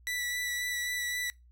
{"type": "tone with vibrato", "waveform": "sawtooth", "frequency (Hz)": 1964, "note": "B6", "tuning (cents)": -10, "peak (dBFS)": -28, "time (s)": [0.07, 1.3], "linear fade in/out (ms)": 0, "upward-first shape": "sine", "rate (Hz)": 3.8, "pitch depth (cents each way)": 13, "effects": ["noise-tail reverb RT60 0.2 s tail -21 dB re dry", "added 60 Hz sine -55 dBFS peak until 1.51 s"]}